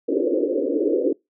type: band-pass noise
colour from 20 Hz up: white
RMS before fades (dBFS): -21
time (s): 0.08-1.13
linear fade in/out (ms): 5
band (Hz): 270 to 540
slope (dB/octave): 96
effects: noise-tail reverb RT60 0.2 s tail -25 dB re dry